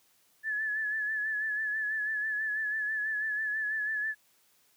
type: tone with vibrato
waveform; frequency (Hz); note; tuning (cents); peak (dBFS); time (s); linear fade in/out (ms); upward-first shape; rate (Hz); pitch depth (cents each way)
sine; 1726; A6; -34; -29; 0.43-4.15; 50; sine; 6.1; 44
effects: white hiss -67 dBFS RMS until 4.76 s + high-pass 80 Hz 12 dB/octave